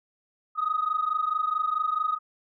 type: tone pair together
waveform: sine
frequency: 1239.4 / 1264 Hz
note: D#6 / D#6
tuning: -7 / +27 cents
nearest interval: unison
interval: 34 cents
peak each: -26 dBFS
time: 0.55-2.19 s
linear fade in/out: 50 ms
effects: tanh soft clip ceiling -17 dBFS